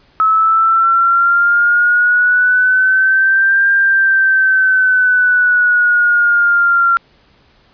sine linear two-way sweep, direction up then down, 1291 to 1595 to 1374 Hz, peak -8 dBFS, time 0.2-6.97 s, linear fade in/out 0 ms, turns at 3.7 s, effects pink hiss -51 dBFS RMS until 7.73 s + resampled to 11025 Hz

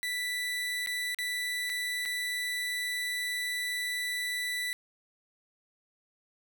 30% pulse tone with dropouts, 1975.5 Hz, B6, in tune, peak -28 dBFS, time 0.03-4.73 s, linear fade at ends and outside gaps 0 ms, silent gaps 0.862-0.872 / 1.146-1.187 / 1.695-1.699 / 2.053-2.058 s, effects none

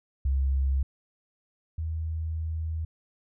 sine tone pair in turn, 67.5 / 80.19 Hz, C#2 / E2, -45 / -47 cents, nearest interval minor third, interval 298 cents, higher second, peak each -22 / -28 dBFS, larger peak first, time 0.25-0.83 / 1.78-2.85 s, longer second, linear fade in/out 5 ms, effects none

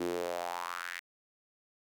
sawtooth tone with high-pass filter sweep, 87.31 Hz, F2, in tune, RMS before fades -37 dBFS, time 0-1 s, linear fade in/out 10 ms, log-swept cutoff 310 to 2000 Hz, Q 3.9, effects none

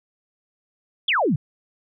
sine exponential sweep, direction down, 3600 to 123.47 Hz, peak -17 dBFS, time 1.08-1.36 s, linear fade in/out 5 ms, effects none

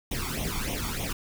pink noise with flanger, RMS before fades -31 dBFS, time 0.11-1.13 s, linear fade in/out 5 ms, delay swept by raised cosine 0.32 to 0.91 ms, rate 3.3 Hz, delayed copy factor +0.8, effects none

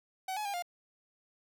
45% pulse tone with pitch steps, 756 / 846 / 805 / 704 Hz, F#5 / G#5 / G5 / F5, +37 / +32 / +46 / +14 cents, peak -34 dBFS, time 0.28-0.624 s, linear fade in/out 5 ms, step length 86 ms, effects none

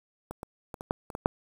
clicks, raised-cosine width 1 ms, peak -23 / -23 / -24 / -25 / -12 / -26 / -19 / -7 dBFS, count 8, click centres 0.31 / 0.431 / 0.742 / 0.809 / 0.909 / 1.102 / 1.151 / 1.259 s, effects 7-bit

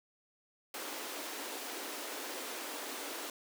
pink high-pass noise, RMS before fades -42 dBFS, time 0.74-3.3 s, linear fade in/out 2 ms, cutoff 270 Hz, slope 48 dB/octave, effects none

